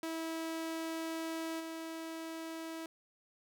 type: tone with level steps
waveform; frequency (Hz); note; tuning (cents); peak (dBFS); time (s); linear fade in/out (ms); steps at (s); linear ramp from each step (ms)
sawtooth; 325.2; E4; -23; -33 / -37; 0.03-2.86; 2; 1.59; 20
effects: none